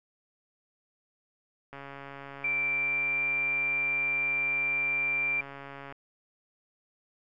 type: click train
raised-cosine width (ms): 0.5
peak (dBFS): -28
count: 584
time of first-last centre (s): 1.73-5.924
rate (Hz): 139
type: tone with pitch glide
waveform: sine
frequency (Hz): 2349 to 2363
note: D7 to D7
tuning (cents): 0 to +10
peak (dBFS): -26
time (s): 2.44-5.41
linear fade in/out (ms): 5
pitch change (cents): +10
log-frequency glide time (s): 2.62-3.26
effects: none